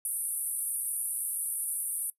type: band-pass noise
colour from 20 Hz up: white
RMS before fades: -33 dBFS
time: 0.05-2.1 s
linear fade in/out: 2 ms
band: 9000 to 12000 Hz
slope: 96 dB/octave
effects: noise-tail reverb RT60 0.1 s tail -19 dB re dry